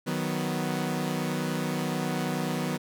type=chord; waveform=sawtooth; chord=B major; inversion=first; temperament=equal; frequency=155.56 / 185 / 246.9 Hz; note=D#3 / F#3 / B3; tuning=0 / 0 / 0 cents; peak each=-28 dBFS; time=0.06-2.78 s; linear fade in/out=20 ms; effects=none